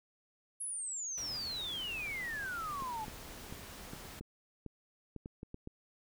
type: exponential sweep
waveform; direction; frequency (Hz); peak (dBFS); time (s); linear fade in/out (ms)
sine; down; 10820 to 841; -37; 0.6-3.05; 10
type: noise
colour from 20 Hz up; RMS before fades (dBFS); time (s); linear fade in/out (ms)
pink; -49; 1.17-4.2; 10
type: clicks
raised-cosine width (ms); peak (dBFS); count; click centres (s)
3; -31; 11; 2.822 / 3.082 / 3.525 / 3.934 / 4.21 / 4.663 / 5.163 / 5.259 / 5.431 / 5.544 / 5.674
effects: none